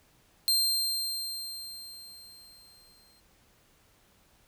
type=tone with exponential decay; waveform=sawtooth; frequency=4170 Hz; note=C8; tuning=7 cents flat; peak=-19 dBFS; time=0.48-3.2 s; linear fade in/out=0 ms; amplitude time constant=590 ms; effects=pink hiss -64 dBFS RMS until 4.47 s